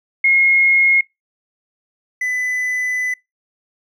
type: tone pair in turn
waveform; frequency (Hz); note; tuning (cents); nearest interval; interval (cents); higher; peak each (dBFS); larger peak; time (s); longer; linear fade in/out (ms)
sine / triangle; 2155 / 2001; C#7 / B6; -49 / +22; minor second; 129; first; -10 / -16; first; 0.24-1.01 / 2.21-3.14; second; 5
effects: noise-tail reverb RT60 0.2 s tail -24 dB re dry